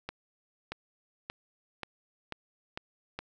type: accelerating click train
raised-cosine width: 0.3 ms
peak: -20 dBFS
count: 7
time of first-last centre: 0.09-3.19 s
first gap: 630 ms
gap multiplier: 0.92
effects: none